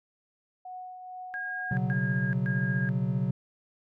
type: tone with tremolo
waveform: sine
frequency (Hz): 736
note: F#5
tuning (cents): -9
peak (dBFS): -37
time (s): 0.65-1.93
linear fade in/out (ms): 5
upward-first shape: triangle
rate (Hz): 2.2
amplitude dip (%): 45
type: tone bursts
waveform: sine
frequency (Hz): 1628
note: G#6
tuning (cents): -35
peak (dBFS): -32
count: 3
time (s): 1.34-2.89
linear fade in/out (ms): 0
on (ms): 430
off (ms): 130
type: chord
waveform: triangle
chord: B suspended second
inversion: none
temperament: equal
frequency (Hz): 123.47 / 138.59 / 185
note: B2 / C#3 / F#3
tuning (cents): 0 / 0 / 0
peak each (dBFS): -28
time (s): 1.71-3.31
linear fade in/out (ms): 5
effects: none